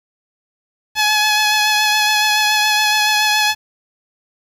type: tone with vibrato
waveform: 10% pulse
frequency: 849 Hz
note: G#5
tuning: 38 cents sharp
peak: -4 dBFS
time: 0.95-3.55 s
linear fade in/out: 50 ms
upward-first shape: sine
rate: 7.1 Hz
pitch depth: 21 cents each way
effects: low-pass 11000 Hz 12 dB/octave + 7-bit